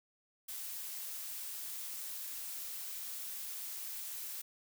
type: noise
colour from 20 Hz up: blue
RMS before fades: -43 dBFS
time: 0.48-4.42 s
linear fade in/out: 10 ms
effects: none